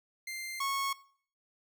sawtooth tone pair in turn, 2093 / 1099.5 Hz, C7 / C#6, 0 / -14 cents, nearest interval major seventh, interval 1114 cents, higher first, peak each -34 / -27 dBFS, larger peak second, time 0.27-0.6 / 0.6-0.93 s, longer neither, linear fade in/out 5 ms, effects noise-tail reverb RT60 0.5 s tail -19 dB re dry

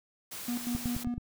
white noise, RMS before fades -41 dBFS, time 0.31-1.04 s, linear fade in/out 10 ms
triangle tone with tremolo, 241.5 Hz, B3, 39 cents flat, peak -28 dBFS, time 0.48-1.18 s, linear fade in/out 5 ms, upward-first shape square, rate 5.3 Hz, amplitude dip 75%
click train, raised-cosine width 5 ms, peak -23 dBFS, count 5, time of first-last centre 0.75-1.179 s, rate 9.32 Hz
effects none

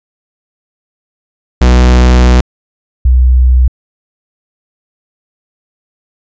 45% pulse / sine tone pair in turn, 61.8 / 62.88 Hz, B1 / B1, +2 / +32 cents, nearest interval unison, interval 30 cents, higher second, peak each -3 dBFS, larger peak neither, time 1.61-2.41 / 3.05-3.68 s, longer first, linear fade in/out 5 ms, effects resampled to 16000 Hz

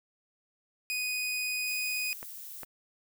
sawtooth tone, 2489 Hz, D#7, in tune, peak -27 dBFS, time 0.9-2.13 s, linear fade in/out 0 ms
violet noise, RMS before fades -44 dBFS, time 1.66-2.65 s, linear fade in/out 20 ms
clicks, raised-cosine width 0.5 ms, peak -27 dBFS, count 2, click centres 2.229 / 2.633 s
effects none

